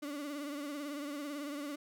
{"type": "tone with vibrato", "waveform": "35% pulse", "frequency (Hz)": 289.3, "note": "D4", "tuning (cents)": -26, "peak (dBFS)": -37, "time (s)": [0.02, 1.76], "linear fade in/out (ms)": 10, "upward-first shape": "triangle", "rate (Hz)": 18, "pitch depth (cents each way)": 84, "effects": []}